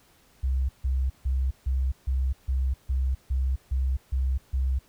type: tone bursts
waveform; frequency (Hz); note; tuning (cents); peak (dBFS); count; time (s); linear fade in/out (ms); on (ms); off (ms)
sine; 65.41; C2; 0; -22; 11; 0.43-4.79; 10; 260; 150
effects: pink hiss -60 dBFS RMS until 4.88 s